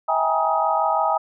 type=tone cluster; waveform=sine; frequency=645 / 790 / 836 / 949 / 1258 Hz; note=E5 / G5 / G#5 / A#5 / D#6; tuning=-38 / +13 / +11 / +31 / +19 cents; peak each=-24 dBFS; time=0.08-1.18 s; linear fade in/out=10 ms; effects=none